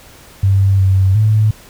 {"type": "tone with pitch steps", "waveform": "sine", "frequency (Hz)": [97.5, 95.4, 107.6], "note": ["G2", "G2", "A2"], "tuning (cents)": [-9, -47, -38], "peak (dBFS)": -8, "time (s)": [0.43, 1.51], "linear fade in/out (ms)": 5, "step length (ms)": 360, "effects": ["pink hiss -41 dBFS RMS until 1.69 s"]}